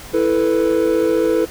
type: chord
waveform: triangle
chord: E suspended fourth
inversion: none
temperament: just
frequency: 329.6 / 439.5 / 494.4 Hz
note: E4 / A4 / B4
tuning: 0 / -2 / +2 cents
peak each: -16 dBFS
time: 0.13-1.46 s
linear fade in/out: 20 ms
effects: pink hiss -36 dBFS RMS until 1.5 s